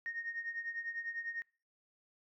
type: tone with tremolo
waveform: sine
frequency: 1853 Hz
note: A#6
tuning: 11 cents flat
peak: -34 dBFS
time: 0.06-1.42 s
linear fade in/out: 0 ms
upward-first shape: triangle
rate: 10 Hz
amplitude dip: 80%
effects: noise-tail reverb RT60 0.4 s tail -25 dB re dry + tanh soft clip ceiling -30 dBFS